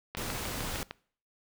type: click train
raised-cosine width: 0.3 ms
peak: -20 dBFS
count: 6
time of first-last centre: 0.15-0.91 s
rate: 6.58 Hz
type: noise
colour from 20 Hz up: pink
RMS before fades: -36 dBFS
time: 0.17-0.83 s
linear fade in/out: 0 ms
effects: noise-tail reverb RT60 0.5 s tail -22 dB re dry